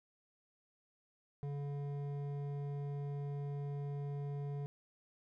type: tone with hard clipping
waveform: sine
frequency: 142.6 Hz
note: C#3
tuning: 49 cents sharp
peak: -40 dBFS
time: 1.43-4.66 s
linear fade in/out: 0 ms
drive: 10 dB
effects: none